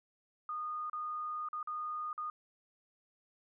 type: tone with dropouts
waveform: sine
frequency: 1228 Hz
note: D#6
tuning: 23 cents flat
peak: -36 dBFS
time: 0.49-2.3 s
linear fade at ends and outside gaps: 2 ms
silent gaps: 0.898-0.931 / 1.487-1.53 / 1.629-1.673 / 2.13-2.178 s
effects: none